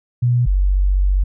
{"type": "tone pair in turn", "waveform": "sine", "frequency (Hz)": [122, 47.47], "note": ["B2", "F#1"], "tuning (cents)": [-21, 45], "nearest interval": "octave + major third", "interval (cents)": 1634, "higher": "first", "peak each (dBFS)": -12, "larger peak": "neither", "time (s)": [[0.22, 0.46], [0.46, 1.24]], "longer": "second", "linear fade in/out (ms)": 10, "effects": []}